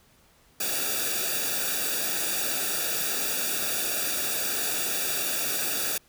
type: noise with comb filter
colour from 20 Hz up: white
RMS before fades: -28 dBFS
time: 0.6-5.98 s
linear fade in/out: 5 ms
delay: 0.96 ms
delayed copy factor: -0.9
effects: pink hiss -60 dBFS RMS until 6.08 s